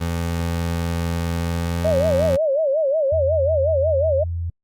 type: tone with pitch glide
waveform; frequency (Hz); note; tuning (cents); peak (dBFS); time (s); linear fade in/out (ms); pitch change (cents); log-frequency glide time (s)
25% pulse; 84.5 to 86.38; E2 to F2; +43 to -18; -17; 0-2.37; 20; +39; 1.48-2.18
type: tone with vibrato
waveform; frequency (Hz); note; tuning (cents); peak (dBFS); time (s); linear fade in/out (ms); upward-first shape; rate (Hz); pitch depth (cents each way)
sine; 587.3; D5; 0; -16; 1.84-4.24; 10; sine; 5.5; 170
type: tone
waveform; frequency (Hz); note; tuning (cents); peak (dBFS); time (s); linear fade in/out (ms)
sine; 84.7; E2; +48; -22; 3.12-4.5; 5
effects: Opus 32 kbps